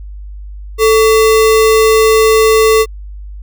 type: tone with sample-and-hold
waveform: sine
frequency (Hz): 440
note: A4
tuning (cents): 0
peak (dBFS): -5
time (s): 0.78-2.86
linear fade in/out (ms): 50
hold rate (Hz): 1575
effects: added 50 Hz sine -25 dBFS peak until 3.42 s